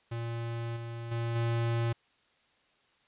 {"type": "tone with level steps", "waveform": "square", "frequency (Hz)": 116.54, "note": "A#2", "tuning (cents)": 0, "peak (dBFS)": [-34, -38, -31, -28], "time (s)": [0.11, 1.93], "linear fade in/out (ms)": 10, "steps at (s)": [0.76, 1.11, 1.35], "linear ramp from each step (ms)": 10, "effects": ["white hiss -68 dBFS RMS until 3.07 s", "resampled to 8000 Hz"]}